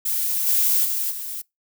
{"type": "noise with level steps", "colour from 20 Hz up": "violet", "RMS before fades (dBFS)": [-23, -19, -24, -31], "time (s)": [0.05, 1.42], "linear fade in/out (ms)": 10, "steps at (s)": [0.46, 0.84, 1.1], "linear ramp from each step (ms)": 20, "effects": ["noise-tail reverb RT60 0.2 s tail -25 dB re dry"]}